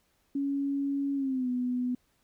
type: tone with pitch glide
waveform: sine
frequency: 279.1 to 248.6 Hz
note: C#4 to B3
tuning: +12 to +12 cents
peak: -27 dBFS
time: 0.35-1.95 s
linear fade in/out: 5 ms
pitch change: -200 cents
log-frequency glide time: 1.15-1.49 s
effects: pink hiss -71 dBFS RMS until 2.23 s